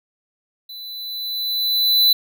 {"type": "tone with level ramp", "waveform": "square", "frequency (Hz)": 3996, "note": "B7", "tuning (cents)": 20, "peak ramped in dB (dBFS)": [-34, -11], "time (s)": [0.69, 2.13], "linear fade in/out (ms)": 5, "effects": []}